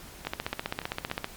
two click trains, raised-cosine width 0.3 ms, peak -21 / -13 dBFS, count 4 / 16, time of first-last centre 0.25-1.1 / 0.27-1.244 s, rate 3.53 / 15.4 Hz, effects pink hiss -47 dBFS RMS until 1.36 s + MP3 96 kbps

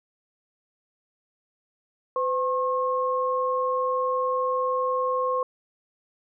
sine tone pair together, 508.7 / 1078 Hz, C5 / C#6, -49 / -49 cents, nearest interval octave + minor second, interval 1300 cents, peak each -25 dBFS, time 2.16-5.43 s, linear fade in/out 2 ms, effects none

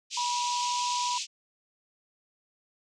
white band-pass noise, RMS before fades -34 dBFS, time 0.1-1.27 s, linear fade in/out 50 ms, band 2500 to 7100 Hz, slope 48 dB/octave
sine tone with pitch glide, 972 to 978.8 Hz, B5 to B5, -28 to -16 cents, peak -28 dBFS, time 0.17-1.18 s, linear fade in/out 5 ms, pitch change +12 cents, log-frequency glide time 0.41-0.8 s
effects none

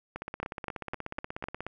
two click trains, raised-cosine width 0.5 ms, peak -18 / -21 dBFS, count 5 / 26, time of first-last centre 0.43-1.44 / 0.16-1.666 s, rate 3.96 / 16.6 Hz, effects none

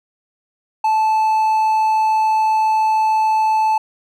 triangle tone, 873 Hz, A5, 14 cents flat, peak -11 dBFS, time 0.84-3.78 s, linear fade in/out 5 ms, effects none

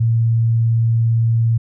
sine tone, 114.7 Hz, A#2, 28 cents flat, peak -12 dBFS, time 0-1.58 s, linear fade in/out 10 ms, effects none

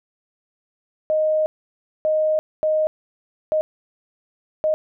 sine tone bursts at uneven times, 621 Hz, D#5, 3 cents flat, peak -16 dBFS, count 5, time 1.1-1.46 / 2.05-2.39 / 2.63-2.87 / 3.52-3.61 / 4.64-4.74 s, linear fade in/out 0 ms, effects none

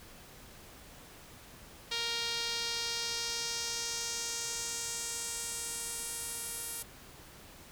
sawtooth tone with band-pass filter sweep, 466.2 Hz, A#4, in tune, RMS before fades -37 dBFS, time 1.91-6.83 s, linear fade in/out 10 ms, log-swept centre 3900 to 11000 Hz, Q 2.1, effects pink hiss -53 dBFS RMS until 7.71 s

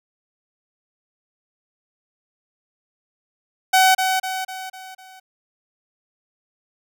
sawtooth tone with echo, 754 Hz, F#5, 32 cents sharp, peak -8 dBFS, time 3.73-3.95 s, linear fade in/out 10 ms, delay 250 ms, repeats 5, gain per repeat -6 dB, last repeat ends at 5.2 s, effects none

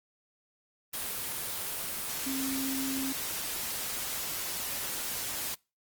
sine tone in noise, 268 Hz, C4, 42 cents sharp, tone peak -32 dBFS, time 2.26-3.13 s, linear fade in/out 10 ms, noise white, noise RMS -35 dBFS, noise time 0.93-5.55 s, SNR 0 dB, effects noise-tail reverb RT60 0.3 s tail -26 dB re dry + Opus 24 kbps

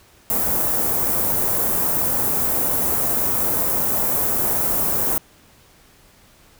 white band-stop noise, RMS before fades -20 dBFS, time 0.3-5.18 s, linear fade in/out 0 ms, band 890 to 14000 Hz, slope 12 dB/octave, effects pink hiss -52 dBFS RMS until 6.59 s

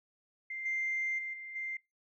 sine tone with level steps, 2093 Hz, C7, in tune, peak -37 / -30 / -36 / -42 / -35 dBFS, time 0.5-1.77 s, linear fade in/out 5 ms, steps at 0.65 / 1.18 / 1.33 / 1.55 s, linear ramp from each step 10 ms, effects noise-tail reverb RT60 0.2 s tail -22 dB re dry + tanh soft clip ceiling -26 dBFS

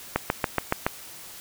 click train, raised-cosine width 0.5 ms, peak -6 dBFS, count 6, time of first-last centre 0.16-0.865 s, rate 7.09 Hz, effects white hiss -43 dBFS RMS until 1.4 s

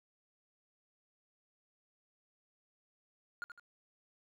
triangle tone with echo, 1420 Hz, F6, 28 cents sharp, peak -36 dBFS, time 3.42-3.44 s, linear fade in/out 0 ms, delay 78 ms, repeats 2, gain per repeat -8 dB, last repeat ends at 3.596 s, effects none

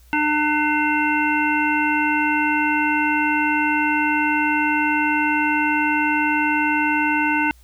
harmonic tone, 300 Hz, D4, 37 cents sharp, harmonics 1 / 3 / 5 / 7 / 9, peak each -22 / -22 / -23 / -26 / -24 dBFS, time 0.13-7.51 s, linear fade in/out 0 ms, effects added 60 Hz sine -47 dBFS peak until 7.63 s + white hiss -57 dBFS RMS until 7.63 s

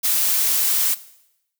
blue noise, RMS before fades -19 dBFS, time 0.03-0.95 s, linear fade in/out 20 ms, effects noise-tail reverb RT60 0.8 s tail -17 dB re dry

